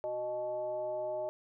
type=tone with frequency modulation; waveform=sine; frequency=617 Hz; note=D#5; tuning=15 cents flat; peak=-33 dBFS; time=0.04-1.29 s; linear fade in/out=0 ms; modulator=248 Hz; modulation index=0.6; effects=none